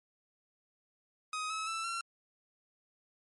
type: tone with pitch steps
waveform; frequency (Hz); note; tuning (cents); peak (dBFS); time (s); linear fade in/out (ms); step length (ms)
sawtooth; 1257 / 1290.8 / 1325.6 / 1361.3; D#6 / E6 / E6 / F6; +17 / -37 / +9 / -45; -31; 1.33-2.01; 2; 170
effects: MP3 48 kbps